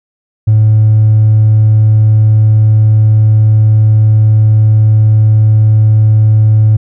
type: tone with hard clipping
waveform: sine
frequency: 108.2 Hz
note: A2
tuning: 29 cents flat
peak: -4 dBFS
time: 0.47-6.77 s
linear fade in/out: 10 ms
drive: 1 dB
effects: none